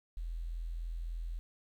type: tone with quantisation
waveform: sine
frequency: 41.78 Hz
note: E1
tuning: 24 cents sharp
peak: -36 dBFS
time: 0.17-1.39 s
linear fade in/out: 0 ms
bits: 11
effects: none